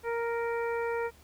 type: harmonic tone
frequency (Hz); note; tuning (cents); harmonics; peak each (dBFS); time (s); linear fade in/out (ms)
466.2; A#4; 0; 1 / 2 / 3 / 4 / 5; -30 / -36 / -40 / -42 / -44; 0.03-1.11; 50
effects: added 73 Hz sine -59 dBFS peak until 1.23 s + pink hiss -59 dBFS RMS until 1.23 s